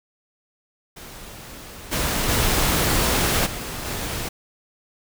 pink noise with level steps, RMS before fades -39 / -23 / -20 / -31 / -28 dBFS, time 0.96-4.29 s, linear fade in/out 10 ms, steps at 1.91 / 2.28 / 3.45 / 3.85 s, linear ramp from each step 20 ms, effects none

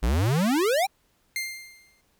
square exponential sweep, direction up, 51 to 830.6 Hz, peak -21 dBFS, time 0.02-0.87 s, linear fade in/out 20 ms
sawtooth tone with exponential decay, 2103 Hz, C7, 8 cents sharp, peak -22 dBFS, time 1.36-2.01 s, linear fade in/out 1 ms, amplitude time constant 140 ms
effects pink hiss -67 dBFS RMS until 2.19 s

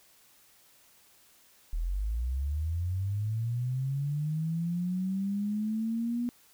sine linear sweep, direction up, 37.81 to 243.5 Hz, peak -28 dBFS, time 1.73-6.29 s, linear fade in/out 0 ms, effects white hiss -61 dBFS RMS until 6.53 s

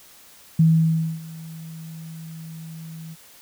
sine tone with ADSR envelope, 161.7 Hz, E3, 33 cents flat, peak -11 dBFS, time 0.59-3.16 s, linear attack 7 ms, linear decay 600 ms, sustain -23 dB, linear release 37 ms, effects white hiss -49 dBFS RMS until 3.41 s

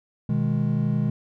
triangle chord, G# minor, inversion first, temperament just, 124.59 / 155.74 / 207.7 Hz, B2 / D#3 / G#3, +16 / +2 / 0 cents, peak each -23 dBFS, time 0.29-1.1 s, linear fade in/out 5 ms, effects none

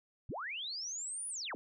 sine linear two-way sweep, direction up then down, 43.65 to 9930 to 161.9 Hz, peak -38 dBFS, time 0.29-1.55 s, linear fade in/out 0 ms, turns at 1.28 s, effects none

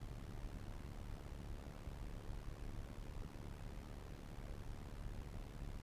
brown noise with amplitude modulation, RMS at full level -45 dBFS, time 0-5.82 s, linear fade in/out 10 ms, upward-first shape sine, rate 72.1 Hz, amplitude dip 85%, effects resampled to 32000 Hz

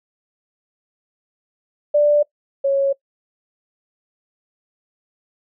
sine tone pair in turn, 589 / 551.3 Hz, D5 / C#5, +5 / -10 cents, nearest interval minor second, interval 115 cents, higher first, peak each -11 / -14 dBFS, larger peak first, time 1.94-2.23 / 2.64-2.93 s, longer neither, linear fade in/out 10 ms, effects noise-tail reverb RT60 0.1 s tail -22 dB re dry

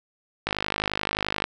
click train, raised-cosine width 0.3 ms, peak -8 dBFS, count 51, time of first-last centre 0.47-1.441 s, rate 51.5 Hz, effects none

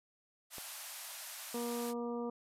white band-pass noise, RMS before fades -47 dBFS, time 0.5-1.94 s, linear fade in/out 50 ms, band 570 to 14000 Hz, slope 96 dB/octave
click, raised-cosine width 1 ms, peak -33 dBFS, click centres 0.583 s
harmonic tone, 237.9 Hz, A#3, 35 cents sharp, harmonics 1 / 2 / 3 / 4 / 5, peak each -39 / -39 / -49 / -48 / -50 dBFS, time 1.54-2.3 s, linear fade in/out 5 ms
effects none

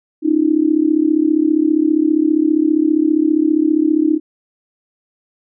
sine tone with amplitude modulation, 310.1 Hz, D#4, 6 cents flat, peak -7 dBFS, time 0.22-4.2 s, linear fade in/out 50 ms, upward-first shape sine, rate 35 Hz, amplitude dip 90%, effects none

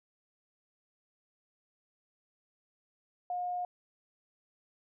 sine tone, 716 Hz, F5, 43 cents sharp, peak -32 dBFS, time 3.3-3.65 s, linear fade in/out 2 ms, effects none

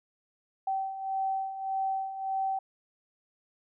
sine beating tone pair, 770 / 771.7 Hz, G5 / G5, -31 / -27 cents, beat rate 1.7 Hz, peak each -36 / -30 dBFS, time 0.67-2.59 s, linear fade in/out 5 ms, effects none

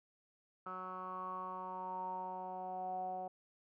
10% pulse tone with low-pass filter sweep, 185 Hz, F#3, in tune, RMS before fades -43 dBFS, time 0.66-3.28 s, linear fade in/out 5 ms, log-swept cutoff 1300 to 690 Hz, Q 9.1, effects none

